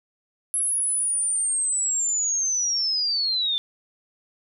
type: linear sweep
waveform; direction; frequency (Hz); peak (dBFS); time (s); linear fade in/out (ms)
sine; down; 10960 to 3520; -21; 0.54-3.58; 0
effects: none